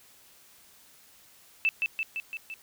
sine tone with echo, 2643 Hz, E7, 4 cents sharp, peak -21 dBFS, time 1.65-1.69 s, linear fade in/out 0 ms, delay 170 ms, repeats 5, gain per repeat -3 dB, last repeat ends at 2.54 s, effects white hiss -57 dBFS RMS until 2.62 s

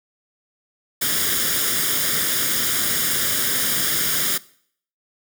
white noise with comb filter, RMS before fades -21 dBFS, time 1.01-4.38 s, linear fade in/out 10 ms, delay 0.58 ms, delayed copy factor +0.7, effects noise-tail reverb RT60 0.6 s tail -21 dB re dry + high-pass 100 Hz 12 dB/octave

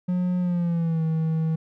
triangle tone with pitch glide, 180 to 160.36 Hz, F#3 to E3, -47 to -47 cents, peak -19 dBFS, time 0.08-1.56 s, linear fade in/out 10 ms, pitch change -200 cents, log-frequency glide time 0.4-1.03 s, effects none

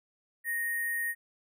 sine tone with sample-and-hold, 1865 Hz, A#6, in tune, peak -29 dBFS, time 0.44-1.15 s, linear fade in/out 50 ms, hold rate 11025 Hz, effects none

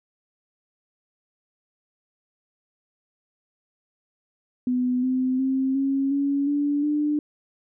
sine tone with pitch steps, 250 / 257.3 / 264.9 / 272.6 / 280.6 / 288.8 / 297.3 Hz, B3 / C4 / C4 / C#4 / C#4 / D4 / D4, +21 / -29 / +22 / -29 / +21 / -29 / +21 cents, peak -20 dBFS, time 4.67-7.19 s, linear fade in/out 2 ms, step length 360 ms, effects none

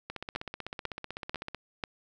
two click trains, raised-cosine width 0.3 ms, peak -21 / -16 dBFS, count 24 / 4, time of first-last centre 0.1-1.547 / 0.36-1.838 s, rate 15.9 / 2.03 Hz, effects none

